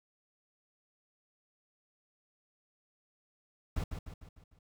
brown noise with echo, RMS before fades -33 dBFS, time 3.76-3.84 s, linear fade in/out 5 ms, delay 150 ms, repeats 5, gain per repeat -6 dB, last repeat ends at 4.59 s, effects none

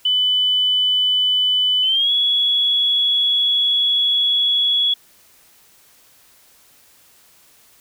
sine tone with pitch glide, 3000 to 3367 Hz, F#7 to G#7, +23 to +23 cents, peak -14 dBFS, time 0.05-4.94 s, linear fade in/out 5 ms, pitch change +200 cents, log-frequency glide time 1.82-2.11 s, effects white hiss -52 dBFS RMS until 7.8 s

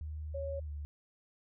sine tone with pitch glide, 76.5 to 73.43 Hz, D#2 to D2, -29 to 0 cents, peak -38 dBFS, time 0.01-0.85 s, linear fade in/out 0 ms, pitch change -71 cents, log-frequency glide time 0.64-0.7 s
sine tone, 554.4 Hz, C#5, in tune, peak -37 dBFS, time 0.34-0.6 s, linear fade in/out 10 ms
effects none

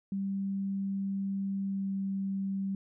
sine tone with pitch glide, 195.8 to 194.67 Hz, G3 to G3, -2 to -12 cents, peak -30 dBFS, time 0.12-2.75 s, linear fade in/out 2 ms, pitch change -10 cents, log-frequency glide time 1.65-1.91 s, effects none

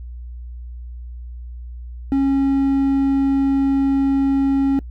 triangle tone, 273.4 Hz, C#4, 24 cents flat, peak -12 dBFS, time 2.12-4.79 s, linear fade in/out 0 ms, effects noise-tail reverb RT60 0.1 s tail -23 dB re dry + added 60 Hz sine -30 dBFS peak until 4.9 s

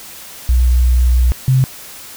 sine tone pair in turn, 61.6 / 130.53 Hz, B1 / C3, -4 / -4 cents, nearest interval octave + minor second, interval 1300 cents, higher second, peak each -8 dBFS, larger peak neither, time 0.49-1.32 / 1.48-1.64 s, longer first, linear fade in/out 0 ms, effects white hiss -34 dBFS RMS until 2.16 s

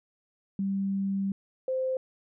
sine tone pair in turn, 195.7 / 519.9 Hz, G3 / C5, -3 / -11 cents, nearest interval octave + perfect fourth, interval 1692 cents, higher second, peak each -26 dBFS, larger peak neither, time 0.59-1.32 / 1.68-1.97 s, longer first, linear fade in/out 2 ms, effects none

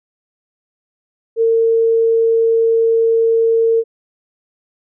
sine tone, 455 Hz, A#4, 42 cents flat, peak -10 dBFS, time 1.36-3.84 s, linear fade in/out 50 ms, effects none

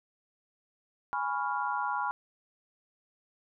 sine chord, C# dominant seventh, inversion second, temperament equal, 830.6 / 987.8 / 1108.7 / 1396.9 Hz, G#5 / B5 / C#6 / E#6, 0 / 0 / 0 / 0 cents, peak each -34 / -33 / -37 / -35 dBFS, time 1.13-2.11 s, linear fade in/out 0 ms, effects none

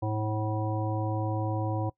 harmonic tone, 108 Hz, A2, 32 cents flat, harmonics 1 / 3 / 5 / 7 / 9, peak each -29 / -34 / -36 / -37 / -39 dBFS, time 0.02-1.9 s, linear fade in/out 10 ms, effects noise-tail reverb RT60 0.1 s tail -21 dB re dry

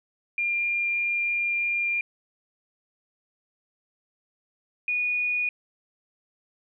sine tone pair in turn, 2399 / 2458 Hz, D7 / D#7, +36 / -22 cents, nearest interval unison, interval 42 cents, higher second, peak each -23 dBFS, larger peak neither, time 0.38-2.01 / 4.88-5.49 s, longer first, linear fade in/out 2 ms, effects none

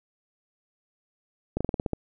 slowing click train, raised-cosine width 2 ms, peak -13 dBFS, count 8, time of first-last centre 1.57-1.933 s, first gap 36 ms, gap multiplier 1.12, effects none

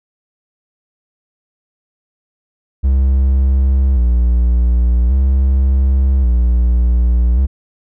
triangle tone with vibrato, 63.1 Hz, B1, 38 cents sharp, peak -7 dBFS, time 2.83-7.47 s, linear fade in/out 20 ms, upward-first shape square, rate 0.44 Hz, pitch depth 89 cents each way, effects none

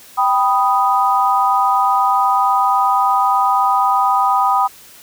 sine chord, G augmented, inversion none, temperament equal, 784 / 987.8 / 1244.5 Hz, G5 / B5 / D#6, 0 / 0 / 0 cents, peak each -16 dBFS, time 0.17-4.68 s, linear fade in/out 20 ms, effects white hiss -42 dBFS RMS until 5.02 s

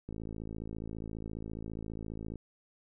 click train, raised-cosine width 3 ms, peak -28 dBFS, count 125, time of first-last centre 0.09-2.357 s, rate 54.7 Hz, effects none

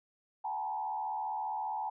sine tone with frequency modulation, 855 Hz, A5, 50 cents flat, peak -33 dBFS, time 0.44-1.9 s, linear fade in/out 10 ms, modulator 74.9 Hz, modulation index 1.1, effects none

